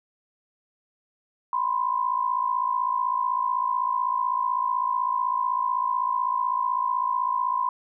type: tone pair together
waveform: sine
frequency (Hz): 987.8 / 1043.7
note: B5 / C6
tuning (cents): 0 / -5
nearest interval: minor second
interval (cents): 95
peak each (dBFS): -25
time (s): 1.53-7.69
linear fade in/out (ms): 2
effects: none